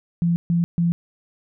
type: tone bursts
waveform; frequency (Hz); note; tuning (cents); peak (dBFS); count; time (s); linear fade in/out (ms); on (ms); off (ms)
sine; 170.6; F3; -40; -16; 3; 0.22-0.92; 0; 140; 140
effects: none